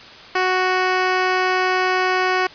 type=tone; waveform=10% pulse; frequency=370 Hz; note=F#4; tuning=in tune; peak=-8 dBFS; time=0.35-2.47 s; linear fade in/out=5 ms; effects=white hiss -40 dBFS RMS until 2.54 s + resampled to 11025 Hz